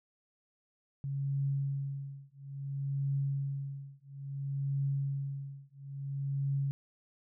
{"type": "tone with tremolo", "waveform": "sine", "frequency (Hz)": 138.59, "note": "C#3", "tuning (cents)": 0, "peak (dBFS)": -28, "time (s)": [1.04, 6.71], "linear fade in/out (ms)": 0, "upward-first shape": "triangle", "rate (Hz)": 0.59, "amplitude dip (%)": 100, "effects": []}